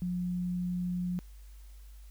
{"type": "tone", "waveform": "sine", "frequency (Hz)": 178.8, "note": "F3", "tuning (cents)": 41, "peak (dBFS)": -30, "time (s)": [0.02, 1.19], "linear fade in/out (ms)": 0, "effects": ["added 50 Hz sine -47 dBFS peak until 2.1 s", "white hiss -64 dBFS RMS until 2.1 s"]}